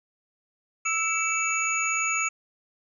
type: tone cluster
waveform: sine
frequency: 1314 / 2277 / 2644 / 6780 Hz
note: E6 / C#7 / E7 / G#8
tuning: -6 / +46 / +5 / +35 cents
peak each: -29 dBFS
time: 0.85-2.29 s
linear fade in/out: 10 ms
effects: none